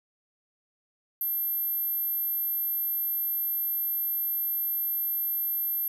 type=tone; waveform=sine; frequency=12650 Hz; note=G9; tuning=15 cents sharp; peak=-26 dBFS; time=1.21-5.88 s; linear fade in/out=2 ms; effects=10-bit